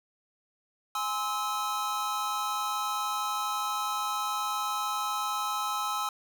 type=chord; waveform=square; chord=Ab augmented; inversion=none; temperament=just; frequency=830.6 / 1038.3 / 1297.8 Hz; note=Ab5 / C6 / E6; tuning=0 / -14 / -27 cents; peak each=-36 / -36 / -32 dBFS; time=0.95-6.09 s; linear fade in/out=2 ms; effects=none